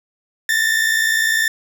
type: tone pair together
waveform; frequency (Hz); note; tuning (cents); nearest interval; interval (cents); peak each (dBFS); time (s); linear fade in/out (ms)
40% pulse; 1760 / 1820; A6 / A#6; 0 / -42; minor second; 58; -17; 0.49-1.48; 2
effects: none